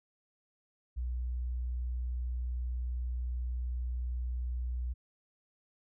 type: tone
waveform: sine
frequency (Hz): 61.3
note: B1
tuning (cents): -12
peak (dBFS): -32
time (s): 0.96-4.94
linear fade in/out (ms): 20
effects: none